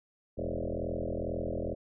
sine tone with frequency modulation, 311.1 Hz, D#4, in tune, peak -31 dBFS, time 0.37-1.75 s, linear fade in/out 20 ms, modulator 42.2 Hz, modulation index 7.1, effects none

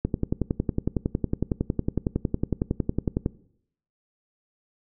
click train, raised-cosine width 3 ms, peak -10 dBFS, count 36, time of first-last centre 0.05-3.261 s, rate 10.9 Hz, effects noise-tail reverb RT60 0.7 s tail -20 dB re dry

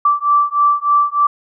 sine beating tone pair, 1164 / 1167.3 Hz, D6 / D6, -16 / -11 cents, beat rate 3.3 Hz, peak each -14 dBFS, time 0.05-1.27 s, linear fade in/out 5 ms, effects none

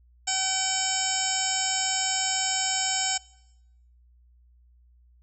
harmonic tone with a mistuned harmonic, 762 Hz, G5, 49 cents flat, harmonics 1 / 2 / 3 / 4 / 5 / 6 / 7 / 9 / 10, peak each -32 / -36 / -36 / -34 / -40 / -39 / -32 / -31 / -29 dBFS, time 0.27-3.18 s, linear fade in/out 10 ms, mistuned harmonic 3, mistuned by +15 cents, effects noise-tail reverb RT60 0.9 s tail -23 dB re dry + added 60 Hz sine -55 dBFS peak until 5.22 s

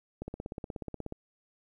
click train, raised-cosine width 2 ms, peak -24 dBFS, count 16, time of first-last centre 0.22-1.124 s, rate 16.6 Hz, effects 11-bit

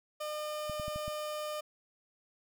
30% pulse tone, 605 Hz, D#5, 49 cents flat, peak -33 dBFS, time 0.2-1.61 s, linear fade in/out 10 ms
clicks, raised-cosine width 5 ms, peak -30 dBFS, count 5, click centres 0.697 / 0.798 / 0.881 / 0.96 / 1.08 s
effects none

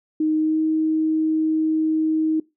sine tone with pitch glide, 311.1 to 315.1 Hz, D#4 to D#4, 0 to +22 cents, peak -17 dBFS, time 0.2-2.4 s, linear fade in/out 5 ms, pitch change +22 cents, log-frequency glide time 0.37-0.6 s, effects noise-tail reverb RT60 0.2 s tail -20 dB re dry

